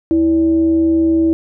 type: tone with frequency modulation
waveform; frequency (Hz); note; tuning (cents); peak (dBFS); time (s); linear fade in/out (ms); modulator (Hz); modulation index
sine; 326.2; E4; -18; -10; 0.11-1.33; 0; 249; 0.27
effects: none